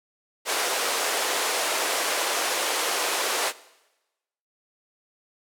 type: band-pass noise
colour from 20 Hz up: pink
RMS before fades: -26 dBFS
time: 0.45-3.53 s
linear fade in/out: 50 ms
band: 430 to 12000 Hz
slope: 24 dB/octave
effects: noise-tail reverb RT60 1.0 s tail -19 dB re dry